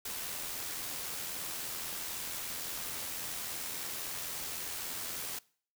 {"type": "noise with amplitude modulation", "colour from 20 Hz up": "white", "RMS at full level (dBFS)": -38, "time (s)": [0.05, 5.39], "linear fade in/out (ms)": 5, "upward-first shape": "sine", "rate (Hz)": 83.7, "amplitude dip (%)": 30, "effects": ["noise-tail reverb RT60 0.5 s tail -23 dB re dry"]}